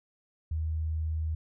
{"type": "tone", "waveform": "sine", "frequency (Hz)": 79.1, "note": "D#2", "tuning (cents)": 29, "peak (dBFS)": -28, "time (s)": [0.51, 1.35], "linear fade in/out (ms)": 5, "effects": []}